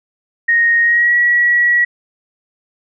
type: tone with pitch glide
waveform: sine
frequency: 1864.7 to 1926 Hz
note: A#6 to B6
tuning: 0 to -44 cents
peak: -9 dBFS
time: 0.48-1.85 s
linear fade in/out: 10 ms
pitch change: +56 cents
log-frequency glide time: 0.82-1.15 s
effects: none